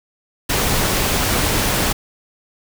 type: noise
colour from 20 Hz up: pink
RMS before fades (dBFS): -18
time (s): 0.49-1.93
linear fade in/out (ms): 10
effects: none